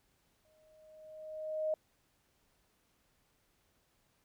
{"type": "tone with exponential growth", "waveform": "sine", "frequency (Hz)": 623, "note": "D#5", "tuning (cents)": 2, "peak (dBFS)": -29, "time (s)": [0.45, 1.74], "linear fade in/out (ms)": 2, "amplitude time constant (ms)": 280, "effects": ["pink hiss -74 dBFS RMS until 4.24 s"]}